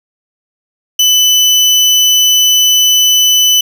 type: tone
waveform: 30% pulse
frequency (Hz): 3000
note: F#7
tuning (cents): +23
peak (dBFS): -3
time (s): 0.99-3.61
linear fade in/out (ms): 5
effects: none